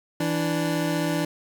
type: tone pair together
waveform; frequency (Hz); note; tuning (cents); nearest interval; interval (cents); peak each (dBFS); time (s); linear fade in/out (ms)
25% pulse; 164.62 / 293.7; E3 / D4; -2 / 0; minor seventh; 1002; -22; 0.2-1.25; 5
effects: 9-bit